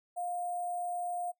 sine tone with sample-and-hold, 706 Hz, F5, 19 cents sharp, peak -33 dBFS, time 0.16-1.32 s, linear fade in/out 20 ms, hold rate 8820 Hz, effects noise-tail reverb RT60 0.1 s tail -18 dB re dry

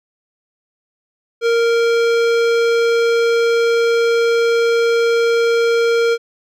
sine tone with hard clipping, 464.7 Hz, A#4, 5 cents flat, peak -14 dBFS, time 1.41-6.18 s, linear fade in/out 50 ms, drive 17 dB, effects none

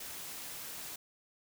white noise, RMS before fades -44 dBFS, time 0-0.96 s, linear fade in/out 5 ms, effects none

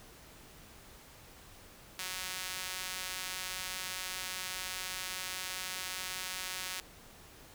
sawtooth tone with high-pass filter, 185 Hz, F#3, in tune, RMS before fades -40 dBFS, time 1.99-6.8 s, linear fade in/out 2 ms, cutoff 2100 Hz, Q 0.58, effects pink hiss -55 dBFS RMS until 7.54 s

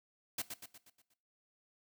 white noise with echo, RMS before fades -37 dBFS, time 0.38-0.42 s, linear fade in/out 5 ms, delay 120 ms, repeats 6, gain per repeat -6 dB, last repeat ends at 1.14 s, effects noise-tail reverb RT60 0.4 s tail -17 dB re dry

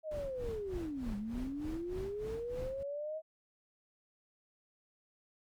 sine linear two-way sweep, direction down then up, 639 to 199.7 to 639 Hz, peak -37 dBFS, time 0.03-3.22 s, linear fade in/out 50 ms, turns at 1.16 s
brown noise with tremolo, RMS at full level -42 dBFS, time 0.11-2.83 s, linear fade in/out 2 ms, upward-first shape sine, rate 3.3 Hz, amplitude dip 85%
effects Opus 48 kbps

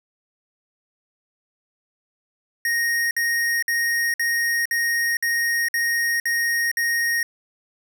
square tone bursts, 1864.7 Hz, A#6, in tune, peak -20 dBFS, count 9, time 2.65-7.23 s, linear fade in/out 2 ms, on 460 ms, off 55 ms, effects none

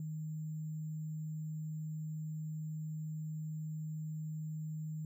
sine tone with sample-and-hold, 155.56 Hz, D#3, in tune, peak -38 dBFS, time 0-5.05 s, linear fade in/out 2 ms, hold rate 7350 Hz, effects none

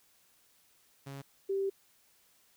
sawtooth / sine tone pair in turn, 138.1 / 390.6 Hz, C#3 / G4, -6 / -6 cents, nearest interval octave + tritone, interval 1800 cents, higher second, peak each -38 / -29 dBFS, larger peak second, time 1.06-1.22 / 1.49-1.7 s, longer second, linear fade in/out 10 ms, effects white hiss -67 dBFS RMS until 2.56 s

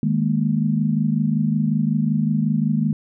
sine chord, D# suspended fourth, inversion none, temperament equal, 155.56 / 207.7 / 233.1 Hz, D#3 / G#3 / A#3, 0 / 0 / 0 cents, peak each -21 / -21 / -22 dBFS, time 0.03-2.93 s, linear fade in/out 2 ms, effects none

